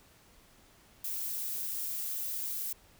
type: noise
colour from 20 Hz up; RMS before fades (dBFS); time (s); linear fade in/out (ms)
violet; -36; 1.04-2.73; 5
effects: pink hiss -61 dBFS RMS until 2.99 s